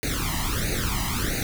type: noise with flanger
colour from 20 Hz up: pink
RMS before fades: -26 dBFS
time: 0.03-1.43 s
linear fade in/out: 0 ms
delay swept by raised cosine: 0.46 to 1.02 ms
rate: 1.5 Hz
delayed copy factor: +1
effects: none